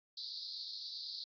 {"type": "band-pass noise", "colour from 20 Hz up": "white", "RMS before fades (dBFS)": -45, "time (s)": [0.17, 1.24], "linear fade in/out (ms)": 2, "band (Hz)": [3800, 4900], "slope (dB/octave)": 96, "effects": ["AAC 48 kbps"]}